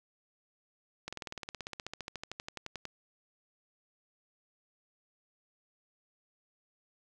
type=slowing click train; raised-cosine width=0.2 ms; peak=-22 dBFS; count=27; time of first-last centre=1.08-2.853 s; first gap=46 ms; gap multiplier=1.03; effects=none